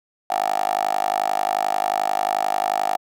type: tone with high-pass filter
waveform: 10% pulse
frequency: 51.3 Hz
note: G#1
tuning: 21 cents flat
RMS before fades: -22 dBFS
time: 0.3-2.97 s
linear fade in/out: 5 ms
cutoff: 740 Hz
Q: 7.5
effects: none